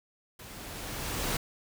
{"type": "noise with level ramp", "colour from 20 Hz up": "pink", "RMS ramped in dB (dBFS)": [-47, -30], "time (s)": [0.39, 1.37], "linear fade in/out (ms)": 5, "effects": []}